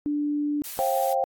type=tone; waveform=sine; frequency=293.7 Hz; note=D4; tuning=in tune; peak=-23 dBFS; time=0.06-0.62 s; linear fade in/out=0 ms
type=noise; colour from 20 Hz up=blue; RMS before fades=-36 dBFS; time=0.64-1.13 s; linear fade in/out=0 ms
type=chord; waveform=sine; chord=C suspended fourth; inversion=none; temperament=equal with one note detuned; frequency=533.6 / 698.5 / 784 Hz; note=C5 / F5 / G5; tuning=+34 / 0 / 0 cents; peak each=-25 / -27 / -25 dBFS; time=0.79-1.24 s; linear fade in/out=0 ms
effects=AAC 64 kbps